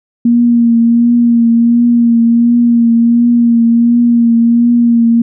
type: tone with vibrato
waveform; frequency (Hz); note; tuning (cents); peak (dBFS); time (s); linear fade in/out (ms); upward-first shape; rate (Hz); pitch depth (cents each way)
sine; 235; A#3; +14; -5; 0.25-5.22; 5; triangle; 1.4; 32
effects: none